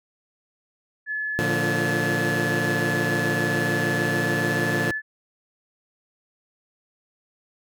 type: tone with pitch glide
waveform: sine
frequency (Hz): 1717 to 1730.9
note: A6 to A6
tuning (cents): -43 to -29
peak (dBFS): -25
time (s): 1.06-5.02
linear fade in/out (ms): 50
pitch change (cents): +14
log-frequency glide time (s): 3.03-4.87
type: chord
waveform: 15% pulse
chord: Bb major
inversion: none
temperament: equal with one note detuned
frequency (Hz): 114.14 / 146.83 / 174.61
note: Bb2 / D3 / F3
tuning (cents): -36 / 0 / 0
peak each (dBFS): -21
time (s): 1.39-4.91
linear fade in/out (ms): 0
effects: none